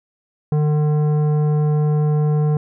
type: tone with tanh clipping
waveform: triangle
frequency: 150.4 Hz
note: D3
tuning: 42 cents sharp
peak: -16 dBFS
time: 0.52-2.57 s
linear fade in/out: 2 ms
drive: 16 dB
effects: none